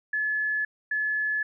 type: tone pair in turn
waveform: sine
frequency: 1716 / 1716 Hz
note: A6 / A6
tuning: -44 / -44 cents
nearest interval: unison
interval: 0 cents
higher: neither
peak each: -24 dBFS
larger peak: neither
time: 0.13-0.65 / 0.91-1.43 s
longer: neither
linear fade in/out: 5 ms
effects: none